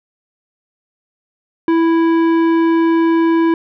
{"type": "tone with tanh clipping", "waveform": "sine", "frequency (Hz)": 330, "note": "E4", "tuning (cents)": 2, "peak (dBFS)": -12, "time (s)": [1.68, 3.54], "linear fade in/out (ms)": 2, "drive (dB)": 13, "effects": []}